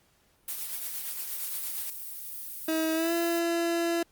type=noise with tremolo; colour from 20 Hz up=blue; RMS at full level=-33 dBFS; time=0.48-1.9 s; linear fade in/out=2 ms; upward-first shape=triangle; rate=8.6 Hz; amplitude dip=45%
type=noise; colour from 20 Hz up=violet; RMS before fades=-39 dBFS; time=1.34-3.4 s; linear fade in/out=10 ms
type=tone with pitch glide; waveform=30% pulse; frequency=319.6 to 338.2 Hz; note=D#4 to E4; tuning=+47 to +44 cents; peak=-23 dBFS; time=2.68-4.03 s; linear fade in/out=5 ms; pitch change=+97 cents; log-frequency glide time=2.94-3.13 s
effects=pink hiss -66 dBFS RMS until 4.11 s + Opus 48 kbps